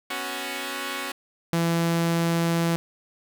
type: chord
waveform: 5% pulse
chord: B suspended second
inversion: none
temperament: equal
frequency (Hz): 246.9 / 277.2 / 370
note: B3 / C#4 / F#4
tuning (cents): 0 / 0 / 0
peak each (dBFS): -25 / -21 / -22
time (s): 0.1-1.12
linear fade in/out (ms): 5
type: tone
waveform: sawtooth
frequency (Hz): 167.8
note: E3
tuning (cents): +31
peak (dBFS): -17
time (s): 1.53-2.76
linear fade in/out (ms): 0
effects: none